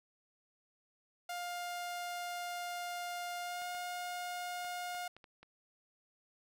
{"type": "tone with pitch glide", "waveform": "sawtooth", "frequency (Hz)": [705, 713.2], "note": ["F5", "F5"], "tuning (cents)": [16, 36], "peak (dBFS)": -35, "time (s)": [1.29, 5.08], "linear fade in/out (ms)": 5, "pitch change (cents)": 20, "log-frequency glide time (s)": [3.41, 3.65]}
{"type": "clicks", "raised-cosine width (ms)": 0.3, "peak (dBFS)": -39, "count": 7, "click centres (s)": [3.619, 3.749, 4.647, 4.948, 5.166, 5.242, 5.43]}
{"effects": []}